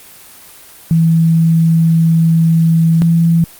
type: tone pair in turn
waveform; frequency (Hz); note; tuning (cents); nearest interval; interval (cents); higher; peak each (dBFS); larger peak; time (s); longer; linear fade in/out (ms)
sine; 163.9 / 166.67; E3 / E3; -10 / +19; unison; 29; second; -7; neither; 0.91-3.02 / 3.02-3.44; first; 0
effects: white hiss -38 dBFS RMS until 3.59 s + Opus 24 kbps